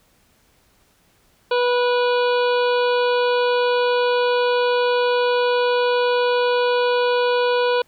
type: harmonic tone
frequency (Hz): 489.8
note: B4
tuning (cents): -14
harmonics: 1 / 2 / 3 / 5 / 6 / 7 / 8 / 9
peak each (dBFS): -17 / -23 / -27 / -31 / -33 / -34 / -35 / -36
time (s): 1.51-7.82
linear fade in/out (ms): 5
effects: pink hiss -59 dBFS RMS until 7.87 s